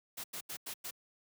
white noise bursts at uneven times, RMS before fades -42 dBFS, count 5, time 0.17-0.24 / 0.33-0.41 / 0.49-0.57 / 0.66-0.74 / 0.84-0.91 s, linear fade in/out 10 ms, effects high-pass 100 Hz 12 dB/octave

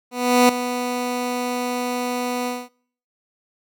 15% pulse tone with ADSR envelope, 246.9 Hz, B3, in tune, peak -4 dBFS, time 0.11-2.69 s, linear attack 380 ms, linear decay 5 ms, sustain -12 dB, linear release 220 ms, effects noise-tail reverb RT60 0.6 s tail -26 dB re dry

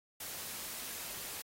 white noise, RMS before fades -43 dBFS, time 0.2-1.42 s, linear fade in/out 5 ms, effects AAC 48 kbps

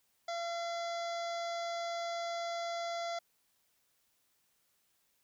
harmonic tone, 682 Hz, F5, 41 cents flat, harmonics 1 / 2 / 3 / 5 / 6 / 7 / 8 / 9 / 10, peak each -36 / -45 / -47 / -49 / -53 / -51 / -57 / -56 / -58 dBFS, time 0.28-3.19 s, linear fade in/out 5 ms, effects white hiss -75 dBFS RMS until 5.23 s

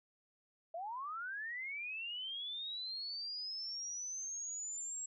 sine linear sweep, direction up, 640 to 7640 Hz, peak -40 dBFS, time 0.74-5.06 s, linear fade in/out 5 ms, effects none

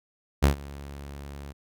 sawtooth tone with ADSR envelope, 70.5 Hz, C#2, 30 cents sharp, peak -11 dBFS, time 0.42-1.53 s, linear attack 21 ms, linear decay 110 ms, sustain -23 dB, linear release 23 ms, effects none

